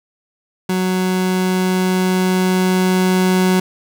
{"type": "tone with level ramp", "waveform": "30% pulse", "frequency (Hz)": 185, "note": "F#3", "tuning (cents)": 0, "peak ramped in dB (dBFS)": [-13, -9], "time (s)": [0.69, 3.6], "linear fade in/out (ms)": 5, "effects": []}